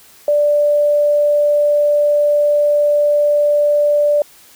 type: tone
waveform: sine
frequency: 587.3 Hz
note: D5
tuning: in tune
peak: -10 dBFS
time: 0.28-4.22 s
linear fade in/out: 2 ms
effects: white hiss -45 dBFS RMS until 4.55 s